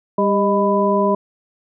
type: harmonic tone with a mistuned harmonic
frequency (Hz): 199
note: G3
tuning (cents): +26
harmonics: 1 / 2 / 3 / 5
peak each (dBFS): -19 / -19 / -19 / -19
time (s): 0.18-1.15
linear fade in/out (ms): 5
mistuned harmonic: 3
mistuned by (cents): +65
effects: none